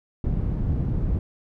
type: low-pass noise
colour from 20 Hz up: white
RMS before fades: -24 dBFS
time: 0.24-1.19 s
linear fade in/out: 2 ms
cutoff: 110 Hz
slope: 12 dB/octave
effects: none